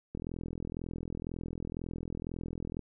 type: click train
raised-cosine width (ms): 3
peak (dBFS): -25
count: 112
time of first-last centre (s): 0.15-2.793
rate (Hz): 42
effects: none